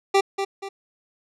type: tone with echo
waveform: 25% pulse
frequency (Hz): 392.5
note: G4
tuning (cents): +2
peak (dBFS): -11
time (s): 0.14-0.21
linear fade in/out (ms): 10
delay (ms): 240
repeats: 2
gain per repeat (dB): -8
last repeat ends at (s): 0.69
effects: low-pass 7000 Hz 12 dB/octave